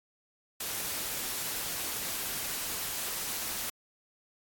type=noise; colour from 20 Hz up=white; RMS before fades=-35 dBFS; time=0.6-3.7 s; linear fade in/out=5 ms; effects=AAC 64 kbps